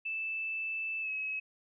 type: tone with pitch glide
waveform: sine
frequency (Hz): 2637 to 2565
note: E7 to E7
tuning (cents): 0 to -48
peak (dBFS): -33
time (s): 0.05-1.4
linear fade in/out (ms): 10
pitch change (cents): -48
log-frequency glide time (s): 1.01-1.1
effects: none